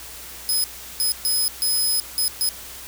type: tone bursts at uneven times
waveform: 10% pulse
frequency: 5070 Hz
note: D#8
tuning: 32 cents sharp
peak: -13 dBFS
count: 6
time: 0.49-0.64 / 1-1.12 / 1.25-1.48 / 1.62-2 / 2.18-2.28 / 2.41-2.49 s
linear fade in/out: 0 ms
effects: added 60 Hz sine -48 dBFS peak until 2.87 s + white hiss -38 dBFS RMS until 2.87 s